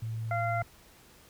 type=tone; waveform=sine; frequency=112.6 Hz; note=A2; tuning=40 cents sharp; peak=-32 dBFS; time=0.02-0.63 s; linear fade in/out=5 ms
type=harmonic tone; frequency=690 Hz; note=F5; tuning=21 cents flat; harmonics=1 / 2 / 3; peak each=-30 / -35 / -38 dBFS; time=0.31-0.62 s; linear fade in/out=2 ms
effects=pink hiss -57 dBFS RMS until 1.29 s